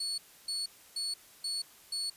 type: tone bursts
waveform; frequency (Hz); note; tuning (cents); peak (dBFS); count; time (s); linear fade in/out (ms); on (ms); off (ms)
35% pulse; 4409; C#8; -10; -31; 5; 0-2.1; 5; 180; 300
effects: white hiss -57 dBFS RMS until 2.16 s + resampled to 32000 Hz